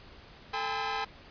sawtooth tone cluster, 442 / 804 / 871 / 1021 / 1291 Hz, A4 / G5 / A5 / C6 / E6, +8 / +44 / -18 / -43 / -37 cents, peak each -37 / -30 / -37 / -33 / -35 dBFS, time 0.53-1.05 s, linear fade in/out 10 ms, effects pink hiss -52 dBFS RMS until 1.3 s + resampled to 11025 Hz

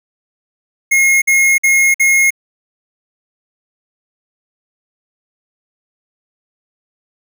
square tone bursts, 2154 Hz, C7, 50 cents sharp, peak -9 dBFS, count 4, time 0.91-2.306 s, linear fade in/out 10 ms, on 310 ms, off 52 ms, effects none

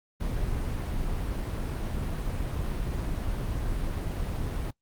brown noise, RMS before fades -30 dBFS, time 0.2-4.71 s, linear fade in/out 10 ms, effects noise-tail reverb RT60 0.1 s tail -22 dB re dry + Opus 32 kbps

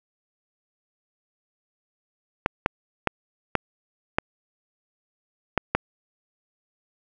clicks, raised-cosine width 0.5 ms, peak -4 dBFS, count 7, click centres 2.461 / 2.661 / 3.073 / 3.553 / 4.185 / 5.577 / 5.75 s, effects none

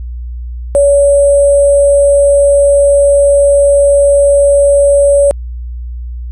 sine tone with sample-and-hold, 566 Hz, C#5, 36 cents sharp, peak -4 dBFS, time 0.75-5.31 s, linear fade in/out 0 ms, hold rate 8820 Hz, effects added 60 Hz sine -19 dBFS peak until 6.31 s + resampled to 32000 Hz

